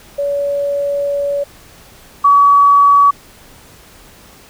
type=tone pair in turn; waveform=sine; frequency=568 / 1136 Hz; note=C#5 / C#6; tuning=+42 / +42 cents; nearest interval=octave; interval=1200 cents; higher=second; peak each=-14 / -5 dBFS; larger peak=second; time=0.18-1.44 / 2.24-3.11 s; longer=first; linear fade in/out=10 ms; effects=pink hiss -42 dBFS RMS until 4.49 s